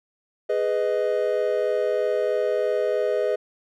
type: chord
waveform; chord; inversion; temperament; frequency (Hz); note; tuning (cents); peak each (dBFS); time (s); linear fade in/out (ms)
triangle; G# minor; none; just; 415.3 / 498.4 / 623; G#4 / B4 / D#5; 0 / +16 / +2; -23; 0.49-3.36; 10
effects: none